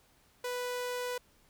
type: tone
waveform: sawtooth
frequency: 493.9 Hz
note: B4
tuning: in tune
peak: -30 dBFS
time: 0.44-1.18 s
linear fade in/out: 5 ms
effects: pink hiss -66 dBFS RMS until 1.49 s